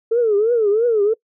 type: tone with vibrato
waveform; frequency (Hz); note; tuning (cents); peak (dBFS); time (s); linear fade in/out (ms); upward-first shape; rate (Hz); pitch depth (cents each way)
sine; 441.4; A4; +5; -12; 0.11-1.14; 10; triangle; 3; 190
effects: noise-tail reverb RT60 0.1 s tail -23 dB re dry + tanh soft clip ceiling -8 dBFS